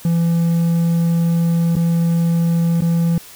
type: tone with dropouts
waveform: triangle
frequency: 168.1 Hz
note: E3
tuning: 34 cents sharp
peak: -11 dBFS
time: 0.05-3.18 s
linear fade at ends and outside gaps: 2 ms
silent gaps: 1.755-1.765 / 2.807-2.82 s
effects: white hiss -40 dBFS RMS until 3.35 s